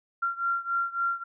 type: beating tone pair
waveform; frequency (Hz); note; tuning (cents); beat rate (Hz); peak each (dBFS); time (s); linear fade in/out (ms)
sine; 1376 / 1379.6; F6 / F6; -26 / -22; 3.6; -28 / -30; 0.22-1.24; 10
effects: none